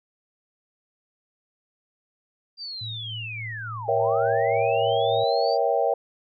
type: linear two-way sweep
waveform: sine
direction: down then up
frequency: 4765 to 650 to 4765 Hz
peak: -32 dBFS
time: 2.57-5.58 s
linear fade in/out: 50 ms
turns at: 3.92 s
type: tone with tremolo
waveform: sine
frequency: 111.4 Hz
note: A2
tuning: 22 cents sharp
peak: -33 dBFS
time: 2.81-5.24 s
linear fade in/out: 5 ms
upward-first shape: sine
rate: 3.5 Hz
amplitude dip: 35%
type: chord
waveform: sine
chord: A# diminished seventh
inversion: none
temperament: equal with one note detuned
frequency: 471.6 / 554.4 / 659.3 / 784 Hz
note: A#4 / C#5 / E5 / G5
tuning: +20 / 0 / 0 / 0 cents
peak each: -25 dBFS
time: 3.88-5.94 s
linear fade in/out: 5 ms
effects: none